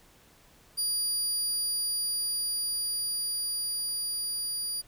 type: tone with level ramp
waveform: 25% pulse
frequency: 4800 Hz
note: D8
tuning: 37 cents sharp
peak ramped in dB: -22 to -26 dBFS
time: 0.77-4.82 s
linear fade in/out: 20 ms
effects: pink hiss -59 dBFS RMS until 4.87 s